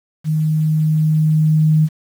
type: tone with level ramp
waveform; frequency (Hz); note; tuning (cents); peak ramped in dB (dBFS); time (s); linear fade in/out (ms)
sine; 155.56; D#3; 0; -14 to -9; 0.24-1.89; 50
effects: 7-bit